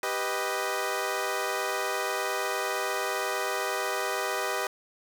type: chord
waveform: 15% pulse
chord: G augmented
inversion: none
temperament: equal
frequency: 392 / 493.9 / 622.3 Hz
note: G4 / B4 / D#5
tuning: 0 / 0 / 0 cents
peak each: -26 dBFS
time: 0.03-4.67 s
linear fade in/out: 2 ms
effects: none